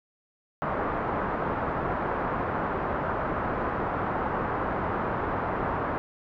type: low-pass noise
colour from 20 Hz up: white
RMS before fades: -29 dBFS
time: 0.62-5.98 s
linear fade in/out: 0 ms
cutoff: 1300 Hz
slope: 24 dB/octave
effects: none